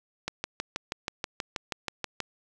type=click train; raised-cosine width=0.2 ms; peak=-13 dBFS; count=13; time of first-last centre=0.28-2.203 s; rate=6.24 Hz; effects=none